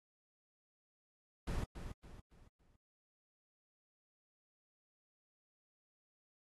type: noise with echo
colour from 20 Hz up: brown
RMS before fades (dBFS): -38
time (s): 1.47-1.64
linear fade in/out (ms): 5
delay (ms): 280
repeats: 4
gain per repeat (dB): -8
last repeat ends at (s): 2.76
effects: AAC 32 kbps